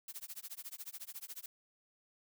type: noise with tremolo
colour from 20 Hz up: blue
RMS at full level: -44 dBFS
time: 0.08-1.46 s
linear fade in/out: 2 ms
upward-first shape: sine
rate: 14 Hz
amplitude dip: 100%
effects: none